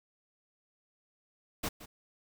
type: noise with echo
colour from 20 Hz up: pink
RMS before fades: -34 dBFS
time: 1.63-1.69 s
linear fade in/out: 10 ms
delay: 170 ms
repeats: 1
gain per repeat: -15 dB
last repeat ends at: 1.86 s
effects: none